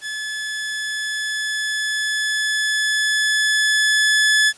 sawtooth tone with level ramp, 1721 Hz, A6, 39 cents flat, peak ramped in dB -22 to -9 dBFS, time 0.01-4.53 s, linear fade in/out 50 ms, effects white hiss -46 dBFS RMS until 4.57 s + resampled to 22050 Hz

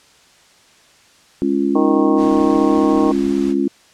sine chord, Db major, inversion second, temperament just, 207.9 / 277.2 / 346.5 Hz, Ab3 / Db4 / F4, +2 / 0 / -14 cents, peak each -21 / -17 / -19 dBFS, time 1.42-3.68 s, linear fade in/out 0 ms
harmonic tone, 155.56 Hz, D#3, in tune, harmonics 2 / 3 / 4 / 5 / 6 / 7, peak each -16 / -20 / -25 / -25 / -29 / -24 dBFS, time 1.75-3.12 s, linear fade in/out 5 ms
pink noise, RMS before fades -35 dBFS, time 2.16-3.55 s, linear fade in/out 50 ms
effects white hiss -50 dBFS RMS until 3.93 s + low-pass 7000 Hz 12 dB/octave

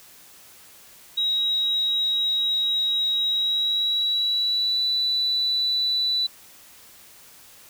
sine tone with pitch glide, 3824 to 3970 Hz, A#7 to B7, +43 to +8 cents, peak -20 dBFS, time 1.17-6.27 s, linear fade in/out 10 ms, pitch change +65 cents, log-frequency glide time 3.28-4.84 s, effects white hiss -49 dBFS RMS until 7.69 s

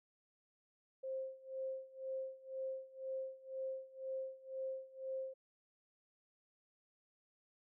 sine tone with tremolo, 528 Hz, C5, 16 cents sharp, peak -38 dBFS, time 1.03-5.34 s, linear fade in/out 10 ms, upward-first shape sine, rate 2 Hz, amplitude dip 90%, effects none

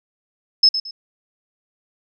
sine tone with echo, 5200 Hz, E8, 24 cents flat, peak -8 dBFS, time 0.63-0.69 s, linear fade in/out 5 ms, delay 110 ms, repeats 2, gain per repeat -11 dB, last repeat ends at 0.91 s, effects none

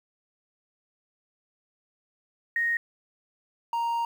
sine / triangle tone pair in turn, 1864.7 / 932.4 Hz, A#6 / A#5, 0 / 0 cents, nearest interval octave, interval 1200 cents, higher first, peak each -23 dBFS, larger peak neither, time 2.56-2.77 / 3.73-4.05 s, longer second, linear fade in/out 2 ms, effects 9-bit

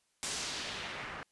white noise with low-pass filter sweep, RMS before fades -40 dBFS, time 0.23-1.23 s, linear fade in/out 0 ms, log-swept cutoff 8400 to 1500 Hz, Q 1.2, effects white hiss -75 dBFS RMS until 1.31 s + resampled to 24000 Hz

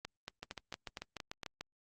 two click trains, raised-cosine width 0.2 ms, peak -24 / -24 dBFS, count 7 / 9, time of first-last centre 0.05-1.432 / 0.43-1.61 s, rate 4.34 / 6.78 Hz, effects Opus 48 kbps

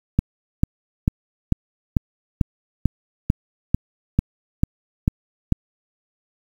click train, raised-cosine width 5 ms, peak -3 dBFS, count 13, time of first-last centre 0.19-5.523 s, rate 2.25 Hz, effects 7-bit

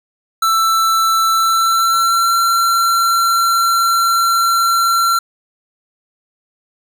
square tone with pitch glide, 1330 to 1361.9 Hz, E6 to F6, +15 to -44 cents, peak -12 dBFS, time 0.42-5.19 s, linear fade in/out 5 ms, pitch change +41 cents, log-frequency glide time 1.31-2.37 s, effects none

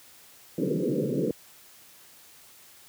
white band-pass noise, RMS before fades -27 dBFS, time 0.58-1.31 s, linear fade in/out 2 ms, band 130 to 520 Hz, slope 96 dB/octave, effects white hiss -53 dBFS RMS until 2.88 s + high-pass 60 Hz 12 dB/octave

